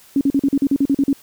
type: tone bursts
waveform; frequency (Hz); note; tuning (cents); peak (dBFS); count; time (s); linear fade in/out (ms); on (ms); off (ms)
sine; 277.2; C#4; 0; -12; 11; 0.16-1.13; 2; 50; 42
effects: white hiss -48 dBFS RMS until 1.22 s